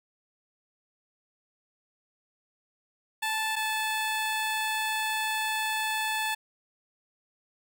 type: tone pair in turn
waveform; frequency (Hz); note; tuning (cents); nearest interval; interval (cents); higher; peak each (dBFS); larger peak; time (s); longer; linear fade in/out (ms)
15% pulse; 876 / 871.5; A5 / A5; -8 / -17; unison; 9; first; -21; neither; 3.22-3.56 / 3.56-6.35; second; 10
effects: none